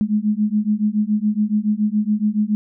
sine beating tone pair, 207.7 / 214.8 Hz, G#3 / A3, 0 / -41 cents, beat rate 7.1 Hz, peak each -19 dBFS, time 0.01-2.55 s, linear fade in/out 0 ms, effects none

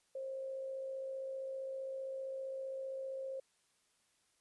sine tone with amplitude modulation, 533 Hz, C5, 32 cents sharp, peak -38 dBFS, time 0.15-3.4 s, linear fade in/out 5 ms, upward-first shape sine, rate 55.3 Hz, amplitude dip 30%, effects white hiss -75 dBFS RMS until 4.4 s + resampled to 24000 Hz

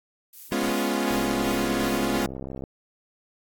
violet noise with tremolo, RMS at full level -41 dBFS, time 0.33-2.25 s, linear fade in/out 2 ms, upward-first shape sine, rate 2.7 Hz, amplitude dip 100%
sawtooth chord, C# dominant seventh, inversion second, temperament equal, 207.7 / 246.9 / 277.2 / 349.2 Hz, G#3 / B3 / C#4 / E#4, 0 / 0 / 0 / 0 cents, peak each -25 dBFS, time 0.52-2.26 s, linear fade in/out 0 ms
pink noise, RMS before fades -41 dBFS, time 0.61-0.72 s, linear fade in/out 2 ms
click train, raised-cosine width 2 ms, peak -22 dBFS, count 102, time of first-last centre 1.11-2.638 s, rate 66.1 Hz
effects AAC 64 kbps

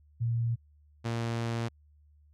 sine / sawtooth tone pair in turn, 116.54 / 116 Hz, A#2 / A#2, 0 / -8 cents, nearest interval unison, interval 8 cents, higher first, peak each -26 dBFS, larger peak neither, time 0.2-0.56 / 1.04-1.69 s, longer second, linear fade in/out 20 ms, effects added 74 Hz sine -58 dBFS peak until 2.33 s + low-pass 7000 Hz 12 dB/octave

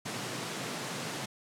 pink high-pass noise, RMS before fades -37 dBFS, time 0.05-1.26 s, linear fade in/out 10 ms, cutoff 110 Hz, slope 96 dB/octave, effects low-pass 9000 Hz 12 dB/octave

